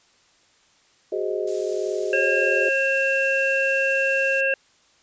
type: chord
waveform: sine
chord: Ab dominant seventh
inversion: third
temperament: just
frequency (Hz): 373.8 / 415.3 / 519.1 / 623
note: Gb4 / Ab4 / C5 / Eb5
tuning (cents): +18 / 0 / -14 / +2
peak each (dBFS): -27 / -27 / -32 / -29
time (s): 1.12-2.69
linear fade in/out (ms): 5
type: noise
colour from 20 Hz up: violet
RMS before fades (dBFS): -33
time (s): 1.47-4.41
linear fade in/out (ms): 5
type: harmonic tone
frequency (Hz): 540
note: C#5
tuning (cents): -45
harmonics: 1 / 3 / 5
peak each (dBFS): -23 / -23 / -23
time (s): 2.13-4.54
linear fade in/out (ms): 2
effects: white hiss -59 dBFS RMS until 5.02 s + resampled to 16000 Hz